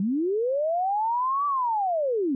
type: linear two-way sweep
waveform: sine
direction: up then down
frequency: 181.2 to 1167 to 249.9 Hz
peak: -22 dBFS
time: 0-2.35 s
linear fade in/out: 2 ms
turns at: 1.46 s
effects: none